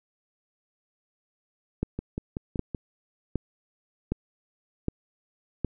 two click trains, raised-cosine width 3 ms, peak -13 / -18 dBFS, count 6 / 5, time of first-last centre 1.83-5.647 / 1.99-2.748 s, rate 1.31 / 5.28 Hz, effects none

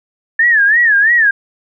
sine tone with vibrato, 1760 Hz, A6, in tune, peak -7 dBFS, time 0.39-1.31 s, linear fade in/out 5 ms, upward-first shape sine, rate 3 Hz, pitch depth 160 cents each way, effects none

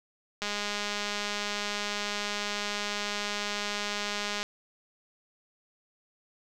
click train, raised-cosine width 0.2 ms, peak -15 dBFS, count 827, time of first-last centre 0.42-4.43 s, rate 206 Hz, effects none

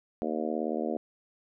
harmonic tone, 78 Hz, D#2, 5 cents sharp, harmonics 3 / 4 / 5 / 6 / 7 / 8 / 9, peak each -34 / -35 / -36 / -37 / -37 / -38 / -39 dBFS, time 0.22-0.97 s, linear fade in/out 0 ms, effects none

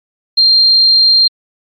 sine tone, 4186 Hz, C8, in tune, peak -5 dBFS, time 0.37-1.28 s, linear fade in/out 10 ms, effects MP3 32 kbps

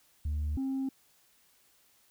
sine tone pair in turn, 75 / 267.3 Hz, D2 / C4, +37 / +37 cents, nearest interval octave + minor seventh, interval 2200 cents, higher second, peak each -27 / -28 dBFS, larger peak first, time 0.25-0.57 / 0.57-0.89 s, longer neither, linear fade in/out 5 ms, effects tanh soft clip ceiling -28 dBFS + white hiss -66 dBFS RMS until 2.1 s

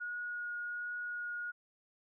sine tone with vibrato, 1445 Hz, F#6, 41 cents flat, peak -37 dBFS, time 0-1.52 s, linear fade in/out 20 ms, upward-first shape triangle, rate 1.3 Hz, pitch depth 10 cents each way, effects none

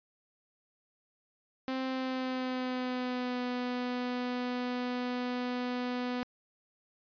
sawtooth tone with pitch glide, 261.6 to 247.8 Hz, C4 to B3, 0 to +6 cents, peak -28 dBFS, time 1.68-6.23 s, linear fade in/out 0 ms, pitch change -94 cents, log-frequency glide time 1.85-3.42 s, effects resampled to 11025 Hz

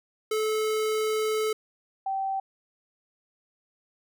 square / sine tone pair in turn, 433.6 / 775 Hz, A4 / G5, -25 / -20 cents, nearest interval minor seventh, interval 1005 cents, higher second, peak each -25 / -26 dBFS, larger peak first, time 0.31-1.53 / 2.06-2.4 s, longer first, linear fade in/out 5 ms, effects none

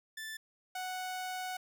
sawtooth tone pair in turn, 1760 / 740 Hz, A6 / F#5, 0 / 0 cents, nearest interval octave + minor third, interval 1500 cents, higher first, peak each -37 / -33 dBFS, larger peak second, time 0.17-0.37 / 0.75-1.57 s, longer second, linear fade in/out 5 ms, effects none

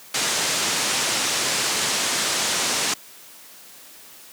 white low-pass noise, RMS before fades -23 dBFS, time 0.14-2.94 s, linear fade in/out 5 ms, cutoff 8200 Hz, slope 24 dB/octave, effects white hiss -45 dBFS RMS until 4.32 s + high-pass 150 Hz 12 dB/octave

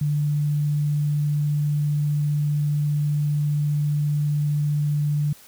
sine tone, 147.5 Hz, D3, 8 cents sharp, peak -19 dBFS, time 0.01-5.33 s, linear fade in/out 5 ms, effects white hiss -49 dBFS RMS until 5.47 s

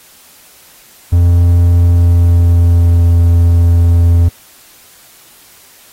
triangle tone with pitch glide, 86.5 to 85.36 Hz, F2 to F2, -16 to -39 cents, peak -3 dBFS, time 1.12-4.29 s, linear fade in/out 10 ms, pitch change -23 cents, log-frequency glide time 1.75-3.13 s, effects white hiss -42 dBFS RMS until 5.92 s + AAC 48 kbps

